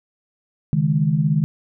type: chord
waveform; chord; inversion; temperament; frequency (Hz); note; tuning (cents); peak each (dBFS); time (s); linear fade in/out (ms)
sine; C# suspended second; none; equal; 138.59 / 155.56 / 207.7; C#3 / D#3 / G#3; 0 / 0 / 0; -22 / -17 / -23; 0.73-1.44; 0
effects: none